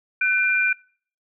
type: tone pair together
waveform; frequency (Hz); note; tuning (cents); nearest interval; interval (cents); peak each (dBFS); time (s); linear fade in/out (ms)
sine; 1506 / 2389; F#6 / D7; +30 / +29; minor sixth; 799; -21 / -20; 0.21-0.73; 5
effects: noise-tail reverb RT60 0.5 s tail -24 dB re dry